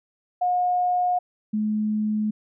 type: tone pair in turn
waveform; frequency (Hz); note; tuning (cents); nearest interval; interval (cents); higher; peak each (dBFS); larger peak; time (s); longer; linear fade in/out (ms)
sine; 720 / 213.4; F#5 / G#3; -47 / +47; octave + major sixth; 2106; first; -19 / -21; first; 0.41-1.19 / 1.53-2.31; neither; 10
effects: none